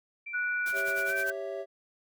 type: tone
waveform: sine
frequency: 2347 Hz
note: D7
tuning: 2 cents flat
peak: -37 dBFS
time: 0.26-1.24 s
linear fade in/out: 10 ms
type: tone with pitch glide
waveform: sine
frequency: 1469 to 1548.3 Hz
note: F#6 to G6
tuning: -13 to -22 cents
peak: -28 dBFS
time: 0.33-1.32 s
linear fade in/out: 20 ms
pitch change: +91 cents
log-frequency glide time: 1.07-1.14 s
type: noise with tremolo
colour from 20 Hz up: white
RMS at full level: -41 dBFS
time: 0.66-1.3 s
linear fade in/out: 0 ms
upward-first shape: sine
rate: 9.8 Hz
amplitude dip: 85%
type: chord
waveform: triangle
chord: C# diminished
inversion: second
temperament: equal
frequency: 392 / 554.4 / 659.3 Hz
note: G4 / C#5 / E5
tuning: 0 / 0 / 0 cents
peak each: -36 dBFS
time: 0.72-1.66 s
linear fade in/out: 50 ms
effects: none